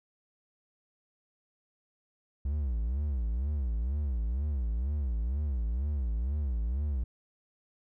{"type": "tone with vibrato", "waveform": "triangle", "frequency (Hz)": 64.2, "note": "C2", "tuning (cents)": -32, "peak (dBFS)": -26, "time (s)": [2.45, 7.04], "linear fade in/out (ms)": 5, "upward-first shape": "sine", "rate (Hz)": 2.1, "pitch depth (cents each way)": 270, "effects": []}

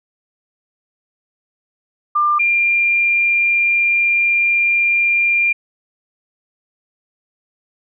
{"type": "tone pair in turn", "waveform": "sine", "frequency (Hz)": [1194, 2392], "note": ["D6", "D7"], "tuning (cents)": [28, 31], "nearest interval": "octave", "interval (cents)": 1203, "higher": "second", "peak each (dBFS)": -12, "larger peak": "neither", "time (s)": [[2.15, 2.39], [2.39, 5.53]], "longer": "second", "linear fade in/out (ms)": 10, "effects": []}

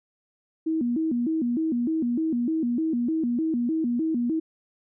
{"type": "tone with vibrato", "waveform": "sine", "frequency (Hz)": 277.2, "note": "C#4", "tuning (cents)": 0, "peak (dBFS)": -22, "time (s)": [0.66, 4.4], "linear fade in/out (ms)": 10, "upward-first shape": "square", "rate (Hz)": 3.3, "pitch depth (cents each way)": 250, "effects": []}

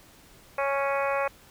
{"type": "harmonic tone", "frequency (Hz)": 277.2, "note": "C#4", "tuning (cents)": 0, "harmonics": [2, 3, 4, 5, 6, 7, 8, 9], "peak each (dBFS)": [-27, -32, -31, -35, -38, -39, -38, -37], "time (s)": [0.58, 1.28], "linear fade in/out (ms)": 5, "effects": ["pink hiss -54 dBFS RMS until 1.5 s"]}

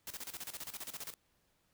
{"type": "noise with tremolo", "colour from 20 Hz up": "white", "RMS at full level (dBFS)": -43, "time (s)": [0.07, 1.14], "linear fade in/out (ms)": 2, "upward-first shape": "square", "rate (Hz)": 15, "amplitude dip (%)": 80, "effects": ["pink hiss -75 dBFS RMS until 1.73 s"]}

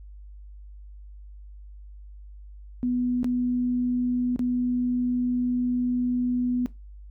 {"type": "tone with dropouts", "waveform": "sine", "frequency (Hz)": 246.9, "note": "B3", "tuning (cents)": 0, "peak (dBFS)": -22, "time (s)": [2.83, 6.66], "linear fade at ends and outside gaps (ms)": 0, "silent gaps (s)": [[3.231, 3.244], [4.361, 4.393]], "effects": ["noise-tail reverb RT60 0.2 s tail -17 dB re dry", "added 50 Hz sine -41 dBFS peak until 7.1 s"]}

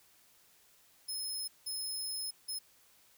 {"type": "tone bursts at uneven times", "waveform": "20% pulse", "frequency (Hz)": 5170, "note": "E8", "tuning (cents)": -34, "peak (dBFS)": -31, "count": 3, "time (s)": [[1.08, 1.48], [1.66, 2.31], [2.48, 2.59]], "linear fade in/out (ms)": 10, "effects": ["white hiss -65 dBFS RMS until 3.17 s"]}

